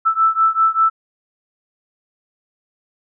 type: beating tone pair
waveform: sine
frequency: 1318.5 / 1323.6 Hz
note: E6 / E6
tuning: 0 / +7 cents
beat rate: 5.1 Hz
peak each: -15 / -16 dBFS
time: 0.05-0.9 s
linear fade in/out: 20 ms
effects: none